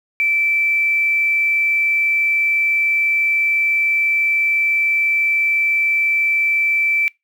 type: tone with quantisation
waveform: sine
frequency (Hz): 2327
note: D7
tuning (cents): -17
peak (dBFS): -14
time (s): 0.2-7.08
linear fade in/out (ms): 0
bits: 7
effects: noise-tail reverb RT60 0.2 s tail -25 dB re dry